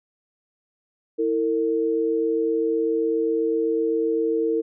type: tone pair together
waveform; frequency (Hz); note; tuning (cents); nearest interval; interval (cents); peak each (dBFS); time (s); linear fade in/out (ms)
sine; 326.4 / 454.1; E4 / A#4; -17 / -45; tritone; 572; -24 / -21; 1.18-4.62; 20
effects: none